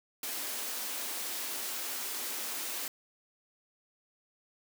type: high-pass noise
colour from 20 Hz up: white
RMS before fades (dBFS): -37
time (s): 0.23-2.88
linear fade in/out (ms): 2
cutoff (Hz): 220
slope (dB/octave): 48
effects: none